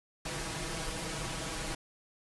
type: noise with comb filter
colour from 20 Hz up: pink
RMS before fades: -37 dBFS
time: 0.25-1.75 s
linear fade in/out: 5 ms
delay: 6.2 ms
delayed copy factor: +0.8
effects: resampled to 24000 Hz